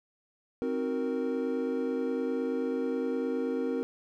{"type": "chord", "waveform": "triangle", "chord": "C half-diminished seventh", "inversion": "none", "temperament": "equal", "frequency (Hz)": [261.6, 311.1, 370, 466.2], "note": ["C4", "Eb4", "Gb4", "Bb4"], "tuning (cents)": [0, 0, 0, 0], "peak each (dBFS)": [-30, -36, -35, -30], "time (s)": [0.62, 3.83], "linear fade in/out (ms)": 0, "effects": []}